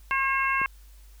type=harmonic tone; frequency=539 Hz; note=C#5; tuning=49 cents flat; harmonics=2 / 3 / 4 / 5; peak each=-26 / -28 / -29 / -30 dBFS; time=0.11-0.66 s; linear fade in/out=0 ms
type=click; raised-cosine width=2 ms; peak=-25 dBFS; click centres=0.616 s
effects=added 50 Hz sine -47 dBFS peak until 1.2 s + white hiss -60 dBFS RMS until 1.2 s